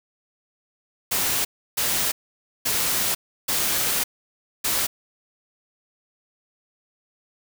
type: noise bursts at uneven times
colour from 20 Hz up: white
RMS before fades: -23 dBFS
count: 5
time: 1.11-1.45 / 1.77-2.12 / 2.65-3.15 / 3.48-4.04 / 4.64-4.87 s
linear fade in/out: 10 ms
effects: none